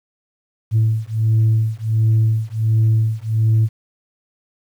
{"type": "beating tone pair", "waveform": "sine", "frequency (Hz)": [110, 111.4], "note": ["A2", "A2"], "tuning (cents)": [0, 22], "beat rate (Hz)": 1.4, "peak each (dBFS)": -15, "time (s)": [0.71, 3.69], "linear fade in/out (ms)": 50, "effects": ["tanh soft clip ceiling -9 dBFS", "8-bit"]}